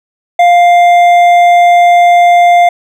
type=tone with hard clipping; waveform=sine; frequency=700 Hz; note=F5; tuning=4 cents sharp; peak=-4 dBFS; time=0.39-2.69 s; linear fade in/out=5 ms; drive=7 dB; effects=none